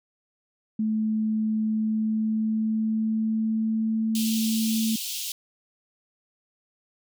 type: tone with pitch glide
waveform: sine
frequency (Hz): 217.6 to 221.9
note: A3 to A3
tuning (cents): -19 to +15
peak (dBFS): -22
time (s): 0.79-4.96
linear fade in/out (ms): 5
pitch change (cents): +34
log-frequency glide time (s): 1.65-4.25
type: high-pass noise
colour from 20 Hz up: pink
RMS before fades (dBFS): -32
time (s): 4.15-5.32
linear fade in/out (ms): 2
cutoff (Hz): 2800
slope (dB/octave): 48
effects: none